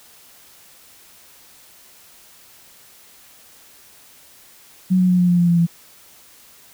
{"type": "tone with pitch steps", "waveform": "sine", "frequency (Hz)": [185, 182.66, 180.36, 178.08, 175.83, 173.61, 171.42, 169.25], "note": ["F#3", "F#3", "F#3", "F3", "F3", "F3", "F3", "E3"], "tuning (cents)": [0, -22, -44, 34, 12, -10, -32, 46], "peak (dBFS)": -12, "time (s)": [4.9, 5.668], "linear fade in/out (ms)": 20, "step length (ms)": 96, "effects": ["white hiss -48 dBFS RMS until 6.73 s"]}